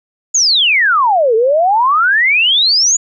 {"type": "exponential two-way sweep", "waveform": "sine", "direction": "down then up", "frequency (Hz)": [7000, 430.9, 7000], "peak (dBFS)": -8, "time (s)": [0.34, 2.97], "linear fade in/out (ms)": 10, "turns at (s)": 1.35, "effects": []}